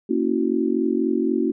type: chord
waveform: sine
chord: F# dominant seventh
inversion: first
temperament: equal with one note detuned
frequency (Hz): 233.1 / 277.2 / 326 / 370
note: A#3 / C#4 / E4 / F#4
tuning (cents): 0 / 0 / -19 / 0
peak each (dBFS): -24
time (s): 0.09-1.52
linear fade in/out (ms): 10
effects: none

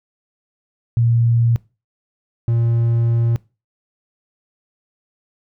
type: tone pair in turn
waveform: sine / triangle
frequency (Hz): 117.1 / 116.64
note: A#2 / A#2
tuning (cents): +8 / +1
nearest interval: unison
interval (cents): 7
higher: first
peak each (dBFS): -12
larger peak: neither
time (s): 0.97-1.56 / 2.48-3.36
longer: second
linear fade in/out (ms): 0
effects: noise-tail reverb RT60 0.3 s tail -22 dB re dry

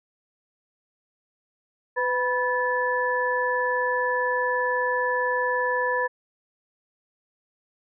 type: tone cluster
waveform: sine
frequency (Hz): 502 / 981 / 1737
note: B4 / B5 / A6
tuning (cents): +28 / -12 / -23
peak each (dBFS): -26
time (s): 1.96-6.08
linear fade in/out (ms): 20
effects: none

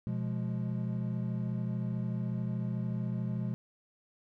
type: chord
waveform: triangle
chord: F diminished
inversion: second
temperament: equal with one note detuned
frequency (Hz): 123.47 / 174.61 / 208.3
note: Cb3 / F3 / Ab3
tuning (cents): 0 / 0 / +5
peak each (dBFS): -32 / -35 / -35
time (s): 0.07-3.54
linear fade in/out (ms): 0
effects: none

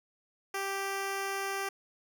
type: tone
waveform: 10% pulse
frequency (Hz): 392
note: G4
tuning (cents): 0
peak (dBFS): -24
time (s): 0.54-1.69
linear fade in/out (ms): 5
effects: none

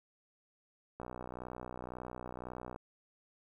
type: click train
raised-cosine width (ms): 1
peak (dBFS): -29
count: 110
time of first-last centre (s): 1-2.761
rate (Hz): 61.9
effects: 11-bit

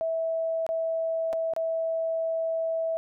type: tone with dropouts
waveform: sine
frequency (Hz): 653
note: E5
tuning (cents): -17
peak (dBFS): -25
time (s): 0.01-2.97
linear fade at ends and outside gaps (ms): 0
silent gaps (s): 0.665-0.69 / 1.329-1.333 / 1.536-1.564
effects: none

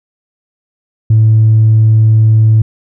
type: tone with tanh clipping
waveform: triangle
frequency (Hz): 110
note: A2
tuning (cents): 0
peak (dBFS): -4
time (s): 1.1-2.62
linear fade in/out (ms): 5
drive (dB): 5
effects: none

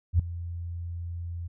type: tone with ADSR envelope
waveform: sine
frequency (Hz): 85.7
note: F2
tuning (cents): -32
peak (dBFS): -15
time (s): 0.13-1.48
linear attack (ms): 63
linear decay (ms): 4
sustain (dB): -17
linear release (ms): 14
effects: none

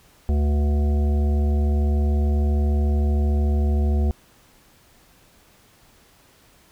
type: harmonic tone with a mistuned harmonic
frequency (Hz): 73.3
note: D2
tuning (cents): -3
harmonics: 1 / 3 / 5 / 7 / 9 / 10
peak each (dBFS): -17 / -28 / -33 / -38 / -40 / -40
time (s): 0.29-4.11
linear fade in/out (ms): 0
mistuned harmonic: 7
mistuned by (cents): -74
effects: pink hiss -55 dBFS RMS until 6.71 s

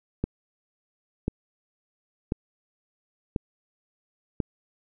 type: click train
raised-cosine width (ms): 3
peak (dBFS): -12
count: 5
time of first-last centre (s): 0.24-4.402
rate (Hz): 0.961
effects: none

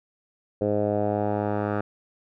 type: tone with low-pass filter sweep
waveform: 10% pulse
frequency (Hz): 103.83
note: G#2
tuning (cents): 0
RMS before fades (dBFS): -25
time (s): 0.61-1.81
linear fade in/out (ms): 5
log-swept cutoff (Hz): 520 to 1200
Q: 2.9
effects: none

